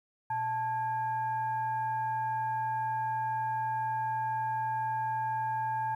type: tone with frequency modulation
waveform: sine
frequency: 878 Hz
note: A5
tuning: 4 cents flat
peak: -29 dBFS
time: 0.3-5.95 s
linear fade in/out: 5 ms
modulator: 757 Hz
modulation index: 0.45
effects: 11-bit